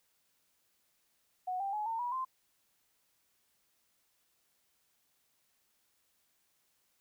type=tone with pitch steps; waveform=sine; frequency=736 / 788.8 / 845.4 / 906.1 / 971.2 / 1040.9 Hz; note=F#5 / G5 / G#5 / A#5 / B5 / C6; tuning=-9 / +11 / +31 / -49 / -29 / -9 cents; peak=-33 dBFS; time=1.47-2.25 s; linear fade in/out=10 ms; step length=130 ms; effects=white hiss -75 dBFS RMS until 7 s